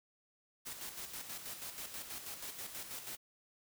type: noise with tremolo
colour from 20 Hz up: white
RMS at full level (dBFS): -44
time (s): 0.65-3.17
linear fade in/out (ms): 20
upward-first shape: square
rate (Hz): 6.2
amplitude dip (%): 50
effects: none